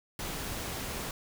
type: noise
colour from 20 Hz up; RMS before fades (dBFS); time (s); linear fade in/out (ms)
pink; -37; 0.19-1.11; 2
effects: none